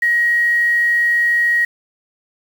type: tone with quantisation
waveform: sine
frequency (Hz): 1893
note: A#6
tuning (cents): +26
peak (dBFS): -12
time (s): 0.02-1.65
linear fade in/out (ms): 5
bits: 6
effects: none